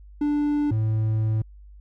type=tone pair in turn; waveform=triangle; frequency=293.7 / 109.44 Hz; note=D4 / A2; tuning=0 / -9 cents; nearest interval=octave + perfect fourth; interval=1709 cents; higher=first; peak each=-18 dBFS; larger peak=neither; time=0.21-0.71 / 0.71-1.42 s; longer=second; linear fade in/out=5 ms; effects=added 50 Hz sine -43 dBFS peak until 1.8 s